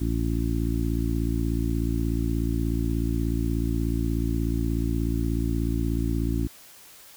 harmonic tone, 56.6 Hz, A1, 50 cents sharp, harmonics 1 / 2 / 3 / 4 / 5 / 6, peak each -26 / -29 / -34 / -33 / -30 / -34 dBFS, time 0-6.48 s, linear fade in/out 20 ms, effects white hiss -49 dBFS RMS until 7.16 s

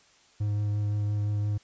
triangle tone with vibrato, 103.83 Hz, G#2, in tune, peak -23 dBFS, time 0.4-1.58 s, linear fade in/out 10 ms, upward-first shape triangle, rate 5.8 Hz, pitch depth 14 cents each way, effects white hiss -60 dBFS RMS until 1.63 s + resampled to 16000 Hz

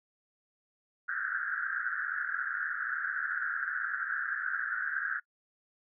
pink band-pass noise, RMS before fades -34 dBFS, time 1.08-5.2 s, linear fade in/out 10 ms, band 1400 to 1700 Hz, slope 96 dB/octave, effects noise-tail reverb RT60 0.1 s tail -23 dB re dry

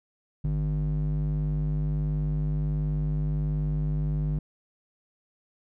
square tone with band-pass filter, 50.7 Hz, G#1, 41 cents flat, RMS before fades -27 dBFS, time 0.44-4.39 s, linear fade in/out 5 ms, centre 120 Hz, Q 7.4, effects none

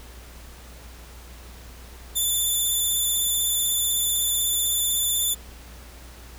5% pulse tone with vibrato, 3520 Hz, A7, in tune, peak -14 dBFS, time 2.15-5.35 s, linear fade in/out 20 ms, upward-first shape sine, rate 16 Hz, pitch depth 26 cents each way, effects added 60 Hz sine -42 dBFS peak until 6.38 s + pink hiss -47 dBFS RMS until 6.38 s

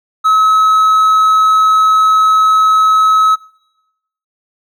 triangle tone, 1286 Hz, E6, 43 cents flat, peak -5 dBFS, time 0.24-3.36 s, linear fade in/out 20 ms, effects noise-tail reverb RT60 0.9 s tail -20 dB re dry

